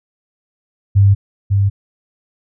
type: tone pair in turn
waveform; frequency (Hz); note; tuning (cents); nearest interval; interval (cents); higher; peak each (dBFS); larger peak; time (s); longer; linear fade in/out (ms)
sine; 99.3 / 99.3; G2 / G2; +23 / +23; unison; 0; neither; -6 / -10; first; 0.95-1.15 / 1.5-1.7; neither; 20
effects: none